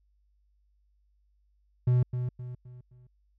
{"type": "tone with echo", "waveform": "triangle", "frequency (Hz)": 124.2, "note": "B2", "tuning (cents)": 10, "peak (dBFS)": -18, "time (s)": [1.87, 2.03], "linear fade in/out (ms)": 5, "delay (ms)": 260, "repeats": 4, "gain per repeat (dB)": -8, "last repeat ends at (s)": 3.07, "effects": ["added 50 Hz sine -65 dBFS peak until 3.38 s"]}